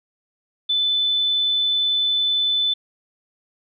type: tone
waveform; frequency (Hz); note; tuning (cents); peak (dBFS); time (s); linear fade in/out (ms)
sine; 3509; A7; -5; -17; 0.69-2.74; 10
effects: none